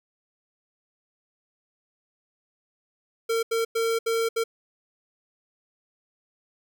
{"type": "tone bursts at uneven times", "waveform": "square", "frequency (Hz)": 455.9, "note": "A#4", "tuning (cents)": -39, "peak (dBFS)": -23, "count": 5, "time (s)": [[3.29, 3.43], [3.51, 3.65], [3.75, 3.99], [4.06, 4.29], [4.36, 4.44]], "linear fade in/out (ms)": 10, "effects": []}